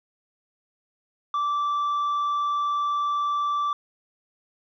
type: tone with tanh clipping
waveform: sine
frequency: 1166 Hz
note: D6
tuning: 13 cents flat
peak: -23 dBFS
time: 1.34-3.73 s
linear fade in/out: 2 ms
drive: 3 dB
effects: none